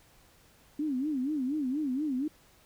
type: tone with vibrato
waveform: sine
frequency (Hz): 279.2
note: C#4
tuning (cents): +13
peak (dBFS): -28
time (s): 0.79-2.28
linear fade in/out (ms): 5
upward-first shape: sine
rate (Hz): 4.2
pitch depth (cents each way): 190
effects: pink hiss -61 dBFS RMS until 2.65 s